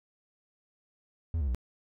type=tone with pitch steps; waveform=triangle; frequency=82.5 / 71 / 61.1 Hz; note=E2 / C#2 / B1; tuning=+2 / +42 / -18 cents; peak=-25 dBFS; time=1.34-1.547 s; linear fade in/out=0 ms; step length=69 ms; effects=none